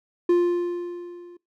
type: tone with level ramp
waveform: triangle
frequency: 350 Hz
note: F4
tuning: 4 cents sharp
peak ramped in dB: -12 to -40 dBFS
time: 0.29-1.37 s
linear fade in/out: 5 ms
effects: noise-tail reverb RT60 0.2 s tail -22 dB re dry